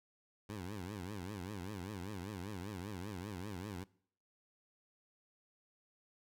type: tone with vibrato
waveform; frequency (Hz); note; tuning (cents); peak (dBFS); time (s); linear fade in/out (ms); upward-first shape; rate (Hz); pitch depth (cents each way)
15% pulse; 96.8; G2; -21; -36; 0.49-3.84; 5; triangle; 5.1; 230
effects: noise-tail reverb RT60 0.6 s tail -23 dB re dry